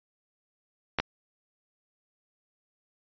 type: clicks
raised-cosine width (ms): 0.3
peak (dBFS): -9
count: 2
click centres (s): 0.987 / 1
effects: resampled to 11025 Hz